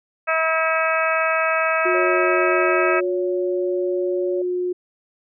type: harmonic tone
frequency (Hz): 322.2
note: E4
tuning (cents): -39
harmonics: 2 / 3 / 4 / 5 / 6 / 7 / 8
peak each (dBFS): -22 / -31 / -22 / -25 / -30 / -28 / -26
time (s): 0.27-3.01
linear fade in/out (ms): 20
type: tone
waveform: sine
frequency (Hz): 360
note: F#4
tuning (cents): -47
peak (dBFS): -20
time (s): 1.85-4.73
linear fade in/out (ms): 10
type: tone with pitch glide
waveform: sine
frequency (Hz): 554.4 to 560.2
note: C#5 to C#5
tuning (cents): 0 to +18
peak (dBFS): -25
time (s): 1.94-4.42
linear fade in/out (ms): 5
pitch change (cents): +18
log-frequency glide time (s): 2.31-2.63
effects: none